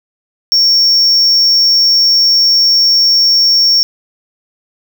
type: tone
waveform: triangle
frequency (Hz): 5490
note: F8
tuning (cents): -31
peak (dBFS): -5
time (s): 0.52-3.83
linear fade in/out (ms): 0
effects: none